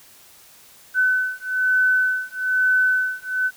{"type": "beating tone pair", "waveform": "sine", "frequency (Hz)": [1510, 1511.1], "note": ["F#6", "F#6"], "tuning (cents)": [35, 36], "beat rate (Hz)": 1.1, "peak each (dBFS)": -20, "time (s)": [0.94, 3.51], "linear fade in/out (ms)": 50, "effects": ["white hiss -49 dBFS RMS until 3.56 s"]}